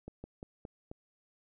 slowing click train, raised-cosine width 2 ms, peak -30 dBFS, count 5, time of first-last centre 0.08-0.914 s, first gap 160 ms, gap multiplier 1.18, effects none

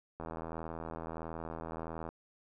click train, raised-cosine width 1 ms, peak -27 dBFS, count 155, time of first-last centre 0.2-2.09 s, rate 81.5 Hz, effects none

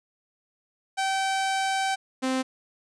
sawtooth tone pair in turn, 772 / 260.5 Hz, G5 / C4, -27 / -7 cents, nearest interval octave + perfect fifth, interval 1880 cents, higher first, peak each -20 dBFS, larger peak neither, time 0.97-1.96 / 2.22-2.43 s, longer first, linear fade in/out 20 ms, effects resampled to 22050 Hz

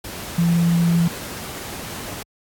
sine tone in noise, 170 Hz, F3, 46 cents flat, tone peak -14 dBFS, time 0.38-1.08 s, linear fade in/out 5 ms, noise pink, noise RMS -32 dBFS, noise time 0.04-2.23 s, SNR +15 dB, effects high-pass 60 Hz 12 dB/octave + AAC 64 kbps

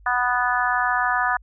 harmonic tone, 246.9 Hz, B3, in tune, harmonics 3 / 4 / 5 / 6 / 7, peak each -25 / -25 / -25 / -25 / -25 dBFS, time 0.06-1.37 s, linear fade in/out 5 ms, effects added 50 Hz sine -46 dBFS peak until 1.42 s

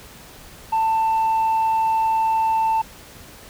sine tone with tanh clipping, 890 Hz, A5, 20 cents sharp, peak -17 dBFS, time 0.72-2.82 s, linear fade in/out 10 ms, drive 1 dB, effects pink hiss -43 dBFS RMS until 3.49 s

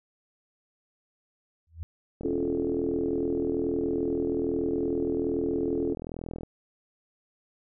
sine tone with exponential growth, 82 Hz, E2, 9 cents flat, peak -30 dBFS, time 1.67-1.83 s, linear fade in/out 0 ms, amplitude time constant 34 ms
click train, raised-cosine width 2 ms, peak -23 dBFS, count 175, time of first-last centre 2.21-6.433 s, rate 41.2 Hz
sine chord, Db augmented, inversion none, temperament just, 277.2 / 346.5 / 433.1 Hz, Db4 / F4 / A4, 0 / -14 / -27 cents, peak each -30 dBFS, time 2.24-5.94 s, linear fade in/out 10 ms
effects none

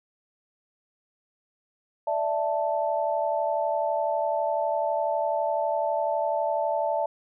sine chord, D suspended second, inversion none, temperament equal, 587.3 / 659.3 / 880 Hz, D5 / E5 / A5, 0 / 0 / 0 cents, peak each -28 / -27 / -28 dBFS, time 2.07-7.06 s, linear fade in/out 5 ms, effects none

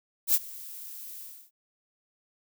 violet noise with ADSR envelope, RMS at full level -20 dBFS, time 0.27-1.51 s, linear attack 73 ms, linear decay 40 ms, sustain -22 dB, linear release 300 ms, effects none

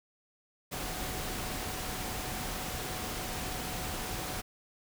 sine tone in noise, 740 Hz, F#5, in tune, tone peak -46 dBFS, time 0.71-4.42 s, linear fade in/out 20 ms, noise pink, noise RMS -37 dBFS, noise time 0.71-4.42 s, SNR -12 dB, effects none

